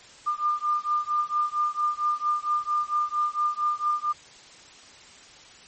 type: beating tone pair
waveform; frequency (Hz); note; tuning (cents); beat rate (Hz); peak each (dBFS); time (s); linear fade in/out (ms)
sine; 1200 / 1204.4; D6 / D6; +37 / +43; 4.4; -26; 0.26-4.13; 20
effects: white hiss -49 dBFS RMS until 5.67 s + MP3 32 kbps